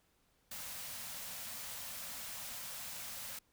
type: band-stop noise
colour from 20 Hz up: white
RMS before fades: -45 dBFS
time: 0.51-3.39 s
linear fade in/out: 5 ms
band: 270 to 480 Hz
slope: 96 dB/octave
effects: pink hiss -74 dBFS RMS until 3.52 s